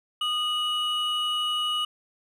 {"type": "tone pair together", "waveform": "triangle", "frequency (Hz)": [1231.1, 2928], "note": ["D#6", "F#7"], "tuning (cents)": [-19, -19], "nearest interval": "octave + minor third", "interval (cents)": 1500, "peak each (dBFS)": [-28, -24], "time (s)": [0.21, 1.85], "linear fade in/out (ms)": 5, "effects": []}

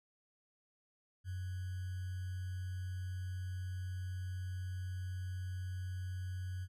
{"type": "tone with sample-and-hold", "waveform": "sine", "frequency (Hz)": 92, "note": "F#2", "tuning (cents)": -9, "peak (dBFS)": -38, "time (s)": [1.24, 6.68], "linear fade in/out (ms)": 50, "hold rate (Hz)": 1575, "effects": ["resampled to 32000 Hz"]}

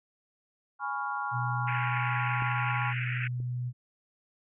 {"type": "chord", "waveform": "sine", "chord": "C# dominant seventh", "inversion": "second", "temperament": "equal", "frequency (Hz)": [830.6, 987.8, 1108.7, 1396.9], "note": ["G#5", "B5", "C#6", "E#6"], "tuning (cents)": [0, 0, 0, 0], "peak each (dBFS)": [-35, -38, -36, -35], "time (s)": [0.79, 2.94], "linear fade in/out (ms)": 50}
{"type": "tone", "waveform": "sine", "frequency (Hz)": 123.47, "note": "B2", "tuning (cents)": 0, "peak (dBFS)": -30, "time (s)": [1.31, 3.73], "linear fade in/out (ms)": 50}
{"type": "band-pass noise", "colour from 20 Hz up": "white", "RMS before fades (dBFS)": -36, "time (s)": [1.67, 3.28], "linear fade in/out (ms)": 10, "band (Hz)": [1400, 2700], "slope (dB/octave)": 96}
{"type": "clicks", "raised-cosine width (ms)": 3, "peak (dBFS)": [-29, -34], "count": 2, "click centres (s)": [2.422, 3.402]}
{"effects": []}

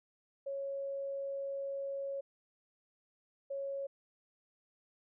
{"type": "tone pair in turn", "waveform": "sine", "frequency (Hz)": [552, 552], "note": ["C#5", "C#5"], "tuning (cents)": [-7, -7], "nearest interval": "unison", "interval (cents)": 0, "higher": "neither", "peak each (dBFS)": [-36, -36], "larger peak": "neither", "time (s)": [[0.46, 2.21], [3.5, 3.87]], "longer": "first", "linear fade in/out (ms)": 10, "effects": []}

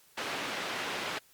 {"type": "band-pass noise", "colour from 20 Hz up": "white", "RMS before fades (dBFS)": -36, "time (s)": [0.17, 1.19], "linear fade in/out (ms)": 10, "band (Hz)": [180, 2700], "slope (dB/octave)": 12, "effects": ["white hiss -62 dBFS RMS until 1.33 s", "Opus 48 kbps"]}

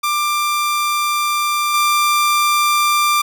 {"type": "tone with level steps", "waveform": "sawtooth", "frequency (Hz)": 1186, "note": "D6", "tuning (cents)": 17, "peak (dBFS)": [-12, -9], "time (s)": [0.03, 3.22], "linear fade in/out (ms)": 10, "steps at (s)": 1.74, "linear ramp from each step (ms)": 2, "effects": []}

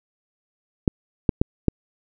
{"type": "clicks", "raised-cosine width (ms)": 3, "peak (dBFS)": -3, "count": 4, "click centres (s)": [0.878, 1.292, 1.415, 1.683], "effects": []}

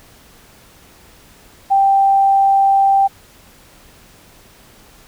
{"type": "tone", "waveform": "sine", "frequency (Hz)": 785, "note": "G5", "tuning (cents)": 2, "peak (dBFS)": -9, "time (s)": [1.7, 3.08], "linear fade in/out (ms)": 20, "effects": ["pink hiss -46 dBFS RMS until 5.07 s"]}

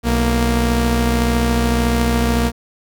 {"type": "tone pair together", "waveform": "sawtooth", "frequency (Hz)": [61.74, 233.1], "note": ["B1", "A#3"], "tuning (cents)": [0, 0], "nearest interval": "octave + major seventh", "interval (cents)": 2300, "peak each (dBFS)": -13, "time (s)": [0.03, 2.52], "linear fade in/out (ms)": 50, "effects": []}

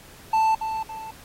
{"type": "tone with echo", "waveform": "triangle", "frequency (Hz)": 883, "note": "A5", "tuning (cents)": 6, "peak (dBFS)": -15, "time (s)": [0.33, 0.55], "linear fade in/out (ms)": 5, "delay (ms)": 280, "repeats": 2, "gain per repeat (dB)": -8, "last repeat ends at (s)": 1.11, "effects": ["pink hiss -48 dBFS RMS until 1.24 s", "AAC 48 kbps"]}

